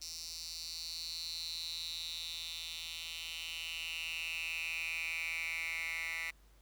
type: tone with high-pass filter sweep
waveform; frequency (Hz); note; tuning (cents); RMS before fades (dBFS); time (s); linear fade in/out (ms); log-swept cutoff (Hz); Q
10% pulse; 164.81; E3; 0; -41; 0.01-6.31; 10; 5100 to 2000; 6.8
effects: added 50 Hz sine -60 dBFS peak until 6.61 s + pink hiss -69 dBFS RMS until 6.61 s